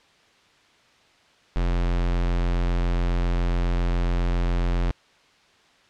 square tone, 43.65 Hz, F1, in tune, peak -21 dBFS, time 1.56-4.91 s, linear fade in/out 0 ms, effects white hiss -57 dBFS RMS until 5.89 s + low-pass 4000 Hz 12 dB/octave

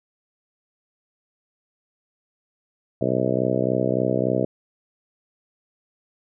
harmonic tone, 63.5 Hz, B1, 49 cents sharp, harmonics 2 / 3 / 4 / 5 / 6 / 7 / 8 / 9 / 10, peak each -28 / -28 / -28 / -28 / -28 / -28 / -28 / -28 / -28 dBFS, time 3.01-4.45 s, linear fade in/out 5 ms, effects none

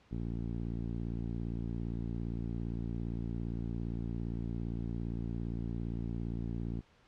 10% pulse tone with low-pass filter, 57.5 Hz, A#1, 23 cents flat, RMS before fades -37 dBFS, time 0.11-6.81 s, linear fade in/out 10 ms, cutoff 270 Hz, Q 0.74, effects pink hiss -65 dBFS RMS until 7.07 s + low-pass 4000 Hz 12 dB/octave

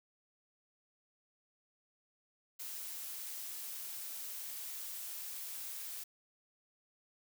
blue noise with high-pass filter sweep, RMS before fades -44 dBFS, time 2.59-6.04 s, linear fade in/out 10 ms, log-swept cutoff 240 to 450 Hz, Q 1.1, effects none

